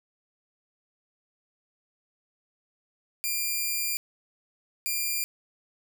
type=tone bursts at uneven times; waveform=5% pulse; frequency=2390 Hz; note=D7; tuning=30 cents sharp; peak=-17 dBFS; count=2; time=3.24-3.97 / 4.86-5.24 s; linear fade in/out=0 ms; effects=none